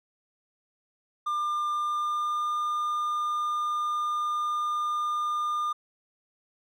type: tone with pitch glide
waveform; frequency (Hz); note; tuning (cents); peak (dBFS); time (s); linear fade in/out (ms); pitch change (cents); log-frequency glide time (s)
triangle; 1199 to 1207.3; D6 to D6; +36 to +47; -24; 1.26-5.73; 10; +11; 1.75-2.54
effects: none